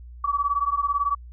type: beating tone pair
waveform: sine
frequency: 1134 / 1152 Hz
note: C#6 / D6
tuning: +39 / -34 cents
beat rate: 18 Hz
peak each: -24 dBFS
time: 0.24-1.15 s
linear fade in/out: 5 ms
effects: added 60 Hz sine -39 dBFS peak until 1.32 s